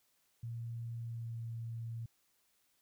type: tone with pitch glide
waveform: sine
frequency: 116.54 to 115.07 Hz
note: A#2 to A#2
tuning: 0 to -22 cents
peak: -39 dBFS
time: 0.43-2.06 s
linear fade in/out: 5 ms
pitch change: -22 cents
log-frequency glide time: 0.98-1.41 s
effects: white hiss -75 dBFS RMS until 2.81 s